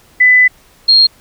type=tone pair in turn; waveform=sine; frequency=2000 / 4238 Hz; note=B6 / C8; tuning=+21 / +21 cents; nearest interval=octave + minor second; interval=1300 cents; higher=second; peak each=-4 dBFS; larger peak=neither; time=0.2-0.48 / 0.88-1.07 s; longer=first; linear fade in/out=10 ms; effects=pink hiss -47 dBFS RMS until 1.2 s